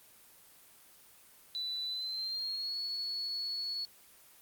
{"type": "tone with pitch glide", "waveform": "sine", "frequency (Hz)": [3979, 4390], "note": ["B7", "C#8"], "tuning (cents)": [12, -18], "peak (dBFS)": -34, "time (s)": [1.55, 3.85], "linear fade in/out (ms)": 0, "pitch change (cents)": 170, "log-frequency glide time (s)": [1.86, 2.79], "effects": ["white hiss -59 dBFS RMS until 4.41 s", "Opus 24 kbps"]}